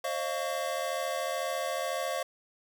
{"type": "tone cluster", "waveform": "square", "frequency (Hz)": [533, 615, 689, 1124], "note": ["C5", "D#5", "F5", "C#6"], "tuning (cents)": [32, -20, -24, 24], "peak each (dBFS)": [-36, -37, -36, -39], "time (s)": [0.04, 2.23], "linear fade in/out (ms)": 5, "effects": []}